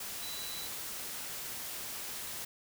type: tone in noise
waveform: sine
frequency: 3963 Hz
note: B7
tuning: 5 cents sharp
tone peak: -43 dBFS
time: 0.22-0.67 s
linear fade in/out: 5 ms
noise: white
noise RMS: -41 dBFS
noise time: 0-2.45 s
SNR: -5 dB
effects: none